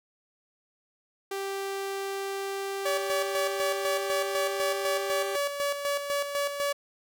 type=tone with pitch glide; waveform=sawtooth; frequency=392 to 394.7 Hz; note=G4 to G4; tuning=0 to +12 cents; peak=-27 dBFS; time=1.31-5.36 s; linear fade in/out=5 ms; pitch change=+12 cents; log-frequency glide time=1.95-4.83 s
type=tone with tremolo; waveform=sawtooth; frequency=570 Hz; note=C#5; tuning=48 cents sharp; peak=-22 dBFS; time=2.85-6.73 s; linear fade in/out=10 ms; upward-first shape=square; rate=4 Hz; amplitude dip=55%
effects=none